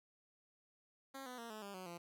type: tone with pitch steps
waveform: 10% pulse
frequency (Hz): 270 / 250.5 / 232.3 / 215.5 / 199.95 / 185.48 / 172.07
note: C#4 / B3 / A#3 / A3 / G3 / F#3 / F3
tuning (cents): -45 / +25 / -6 / -36 / +35 / +5 / -25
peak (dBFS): -39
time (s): 1.14-1.98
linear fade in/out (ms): 10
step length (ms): 120
effects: none